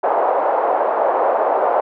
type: band-pass noise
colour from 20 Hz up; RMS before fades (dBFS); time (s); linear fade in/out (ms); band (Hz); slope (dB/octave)
white; -17; 0.03-1.81; 10; 500 to 850; 24
effects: none